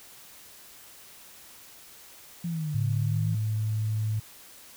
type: exponential two-way sweep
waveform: sine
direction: down then up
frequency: 174.1 to 138.9 to 162.3 Hz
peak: -28 dBFS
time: 2.44-3.35 s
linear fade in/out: 5 ms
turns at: 2.85 s
type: tone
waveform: sine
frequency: 108.2 Hz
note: A2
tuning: 29 cents flat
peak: -25 dBFS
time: 2.74-4.2 s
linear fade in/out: 10 ms
effects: white hiss -50 dBFS RMS until 4.76 s